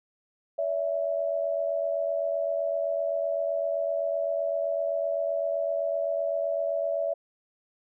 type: tone pair together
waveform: sine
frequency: 571.5 / 659.3 Hz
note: D5 / E5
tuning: -47 / 0 cents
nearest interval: major second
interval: 247 cents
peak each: -28 dBFS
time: 0.58-7.14 s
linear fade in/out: 10 ms
effects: none